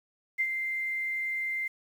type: tone with ADSR envelope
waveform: sine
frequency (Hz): 2089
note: C7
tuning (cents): -3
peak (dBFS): -23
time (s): 0.38-1.68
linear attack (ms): 24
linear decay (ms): 57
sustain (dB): -6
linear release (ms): 8
effects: 9-bit